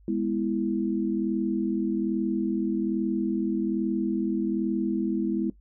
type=chord; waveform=sine; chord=E major; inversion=first; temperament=just; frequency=206 / 247.2 / 329.6 Hz; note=G#3 / B3 / E4; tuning=-14 / +2 / 0 cents; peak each=-28 / -30 / -27 dBFS; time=0.08-5.5 s; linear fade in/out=2 ms; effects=noise-tail reverb RT60 0.1 s tail -17 dB re dry + added 50 Hz sine -52 dBFS peak until 5.6 s